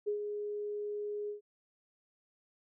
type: tone with ADSR envelope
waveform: sine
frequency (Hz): 415.3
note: G#4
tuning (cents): 0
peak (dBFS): -29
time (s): 0.06-1.41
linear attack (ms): 21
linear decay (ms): 100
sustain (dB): -6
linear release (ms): 120
effects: none